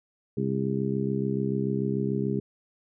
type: harmonic tone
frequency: 66.9 Hz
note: C2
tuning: 39 cents sharp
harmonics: 2 / 3 / 4 / 5 / 6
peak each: -30 / -29 / -34 / -34 / -31 dBFS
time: 0.37-2.4 s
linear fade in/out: 5 ms
effects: none